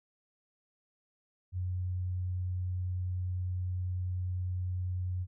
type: tone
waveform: sine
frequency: 91 Hz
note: F#2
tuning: 28 cents flat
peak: -31 dBFS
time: 1.52-5.27 s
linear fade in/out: 50 ms
effects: none